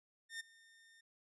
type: tone with ADSR envelope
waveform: sawtooth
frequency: 1818 Hz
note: A#6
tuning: 44 cents flat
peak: -37 dBFS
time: 0.29-1.01 s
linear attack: 110 ms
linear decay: 14 ms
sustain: -22 dB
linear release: 7 ms
effects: resampled to 24000 Hz